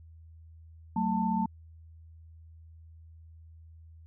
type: tone cluster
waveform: sine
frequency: 188 / 224.2 / 890 Hz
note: F#3 / A3 / A5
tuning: +28 / +33 / +20 cents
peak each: -30 dBFS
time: 0.96-1.46 s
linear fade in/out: 5 ms
effects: added 81 Hz sine -49 dBFS peak until 4.06 s